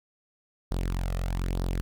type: tone with flanger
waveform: sawtooth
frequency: 44.54 Hz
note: F1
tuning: 35 cents sharp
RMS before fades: -29 dBFS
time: 0.71-1.81 s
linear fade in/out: 0 ms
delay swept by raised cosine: 0.2 to 1.6 ms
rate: 1.1 Hz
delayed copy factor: +0.65
effects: none